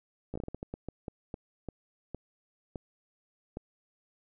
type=slowing click train; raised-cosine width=2 ms; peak=-24 dBFS; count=16; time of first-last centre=0.34-3.571 s; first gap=15 ms; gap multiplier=1.33; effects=none